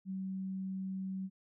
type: tone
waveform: sine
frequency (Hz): 190.2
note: F#3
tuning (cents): +48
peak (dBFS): -36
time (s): 0.05-1.3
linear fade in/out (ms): 50
effects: none